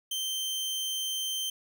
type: tone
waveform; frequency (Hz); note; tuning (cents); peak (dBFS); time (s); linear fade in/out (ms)
sawtooth; 3120; G7; -9; -27; 0.11-1.5; 5
effects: none